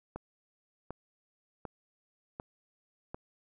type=click train; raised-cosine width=1 ms; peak=-25 dBFS; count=5; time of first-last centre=0.16-3.145 s; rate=1.34 Hz; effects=none